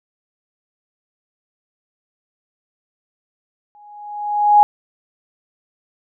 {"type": "tone with exponential growth", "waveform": "sine", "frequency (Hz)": 830.6, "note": "G#5", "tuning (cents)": 0, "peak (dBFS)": -4, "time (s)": [3.75, 4.63], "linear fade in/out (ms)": 0, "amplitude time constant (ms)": 190, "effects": []}